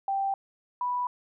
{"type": "tone pair in turn", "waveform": "sine", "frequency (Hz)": [784, 985.3], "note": ["G5", "B5"], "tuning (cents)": [0, -4], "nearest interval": "major third", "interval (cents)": 396, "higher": "second", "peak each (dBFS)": [-25, -26], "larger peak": "first", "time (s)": [[0.08, 0.34], [0.81, 1.07]], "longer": "neither", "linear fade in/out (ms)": 2, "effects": []}